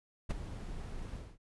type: noise with ADSR envelope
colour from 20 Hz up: brown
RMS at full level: -29 dBFS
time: 0.29-1.38 s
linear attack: 19 ms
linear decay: 15 ms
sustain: -13 dB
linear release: 230 ms
effects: resampled to 24000 Hz